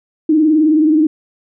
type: tone with vibrato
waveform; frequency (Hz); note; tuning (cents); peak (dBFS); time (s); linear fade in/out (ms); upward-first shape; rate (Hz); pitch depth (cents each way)
sine; 309.4; D#4; -10; -8; 0.29-1.07; 5; sine; 19; 72
effects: none